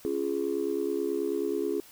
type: chord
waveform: sine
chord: Db major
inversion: none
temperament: just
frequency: 277.2 / 346.5 / 415.8 Hz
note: Db4 / F4 / Ab4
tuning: 0 / -14 / +2 cents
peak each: -33 / -30 / -29 dBFS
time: 0.05-1.8 s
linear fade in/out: 0 ms
effects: tanh soft clip ceiling -19 dBFS + white hiss -53 dBFS RMS until 1.91 s